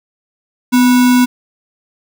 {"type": "tone with sample-and-hold", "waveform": "sine", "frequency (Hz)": 250, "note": "B3", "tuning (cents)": 21, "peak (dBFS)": -6, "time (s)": [0.72, 1.26], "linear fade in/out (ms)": 20, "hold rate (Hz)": 1225, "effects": []}